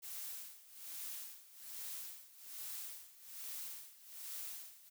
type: noise with tremolo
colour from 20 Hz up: blue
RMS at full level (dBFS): -45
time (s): 0.02-4.9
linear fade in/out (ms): 20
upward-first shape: sine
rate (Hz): 1.2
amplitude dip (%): 85
effects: none